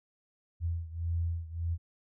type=beating tone pair; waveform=sine; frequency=83.6 / 85.3 Hz; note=E2 / F2; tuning=+25 / -40 cents; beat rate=1.7 Hz; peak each=-32 / -35 dBFS; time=0.6-1.78 s; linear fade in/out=50 ms; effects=none